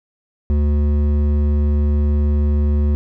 triangle tone with hard clipping, 73.42 Hz, D2, in tune, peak -15 dBFS, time 0.5-2.95 s, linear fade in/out 0 ms, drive 14 dB, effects none

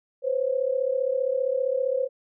sine tone pair together, 505 / 540.2 Hz, B4 / C#5, +39 / -45 cents, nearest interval minor second, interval 116 cents, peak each -25 dBFS, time 0.22-2.09 s, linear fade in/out 50 ms, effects none

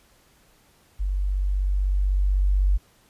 sine tone with level ramp, 47.99 Hz, G1, 36 cents flat, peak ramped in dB -22 to -16 dBFS, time 0.99-2.78 s, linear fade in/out 20 ms, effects pink hiss -59 dBFS RMS until 3.09 s + resampled to 32000 Hz

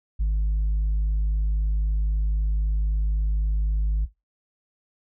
sine tone, 51.91 Hz, G#1, in tune, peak -17 dBFS, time 0.19-4.06 s, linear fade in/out 20 ms, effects noise-tail reverb RT60 0.2 s tail -18 dB re dry + tanh soft clip ceiling -19 dBFS

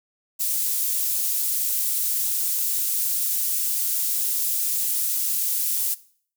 pink high-pass noise, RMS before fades -24 dBFS, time 0.39-5.95 s, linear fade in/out 20 ms, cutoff 11000 Hz, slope 12 dB/octave, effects noise-tail reverb RT60 0.5 s tail -18 dB re dry

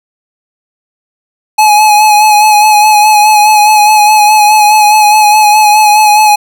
square tone with vibrato, 846 Hz, G#5, 32 cents sharp, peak -3 dBFS, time 1.58-6.36 s, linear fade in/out 10 ms, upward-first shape sine, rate 4.8 Hz, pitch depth 31 cents each way, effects none

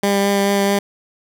15% pulse tone with vibrato, 199.6 Hz, G3, 32 cents sharp, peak -8 dBFS, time 0.03-0.79 s, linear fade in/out 5 ms, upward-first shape triangle, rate 4.6 Hz, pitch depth 13 cents each way, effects none

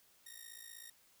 5% pulse ring-modulated tone, 1861 Hz, A#6, 3 cents flat, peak -37 dBFS, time 0.26-0.9 s, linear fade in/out 5 ms, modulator 28 Hz, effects white hiss -68 dBFS RMS until 1.2 s

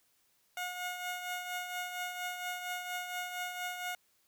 15% pulse tone with tremolo, 721 Hz, F#5, 45 cents flat, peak -28 dBFS, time 0.57-3.95 s, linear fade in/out 2 ms, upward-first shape triangle, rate 4.3 Hz, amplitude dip 55%, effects white hiss -72 dBFS RMS until 4.27 s

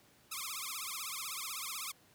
5% pulse tone with vibrato, 1174.7 Hz, D6, in tune, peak -27 dBFS, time 0.31-1.92 s, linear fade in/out 10 ms, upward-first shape triangle, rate 16 Hz, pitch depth 250 cents each way, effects pink hiss -65 dBFS RMS until 2.14 s + high-pass 80 Hz 12 dB/octave

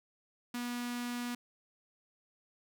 sawtooth tone with notch filter, 242.6 Hz, B3, 31 cents flat, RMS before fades -38 dBFS, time 0.54-1.35 s, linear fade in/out 5 ms, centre 540 Hz, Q 0.86, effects none

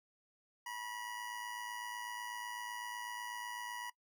25% pulse tone with amplitude modulation, 969 Hz, B5, 33 cents flat, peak -36 dBFS, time 0.66-3.9 s, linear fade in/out 5 ms, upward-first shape sine, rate 108 Hz, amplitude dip 55%, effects noise-tail reverb RT60 0.1 s tail -20 dB re dry

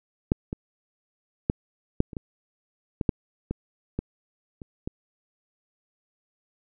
clicks, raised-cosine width 3 ms, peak -6 / -17 / -8 / -6 / -26 / -19 / -13 / -7 / -15 / -14 / -26 / -17 dBFS, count 12, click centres 0.319 / 0.529 / 1.499 / 2.004 / 2.132 / 2.168 / 3.012 / 3.092 / 3.51 / 3.99 / 4.618 / 4.875 s, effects none

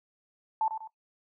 sine tone with echo, 880 Hz, A5, in tune, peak -24 dBFS, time 0.61-0.68 s, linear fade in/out 2 ms, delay 97 ms, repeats 2, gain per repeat -8 dB, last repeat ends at 0.874 s, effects noise-tail reverb RT60 0.1 s tail -17 dB re dry

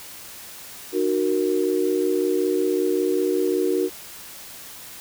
sine chord, D# minor, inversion none, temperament equal with one note detuned, 304.7 / 370 / 466.2 Hz, D#4 / F#4 / A#4, -36 / 0 / 0 cents, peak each -25 / -21 / -25 dBFS, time 0.92-3.9 s, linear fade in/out 50 ms, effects white hiss -40 dBFS RMS until 5 s

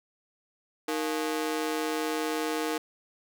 sawtooth ring-modulated tone, 389.7 Hz, G4, 10 cents flat, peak -21 dBFS, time 0.88-2.78 s, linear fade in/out 5 ms, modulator 77.6 Hz, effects none

